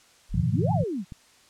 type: exponential two-way sweep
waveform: sine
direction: up then down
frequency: 30.87 to 880 to 166.1 Hz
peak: -27 dBFS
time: 0.29-1.05 s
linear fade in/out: 50 ms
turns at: 0.72 s
type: chord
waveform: sine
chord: F half-diminished seventh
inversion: first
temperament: equal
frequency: 103.83 / 123.47 / 155.56 / 174.61 Hz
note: Ab2 / Cb3 / Eb3 / F3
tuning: 0 / 0 / 0 / 0 cents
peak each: -27 dBFS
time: 0.34-0.84 s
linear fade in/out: 5 ms
type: click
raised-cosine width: 5 ms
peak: -26 dBFS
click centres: 1.122 s
effects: white hiss -57 dBFS RMS until 1.49 s + low-pass 8000 Hz 12 dB/octave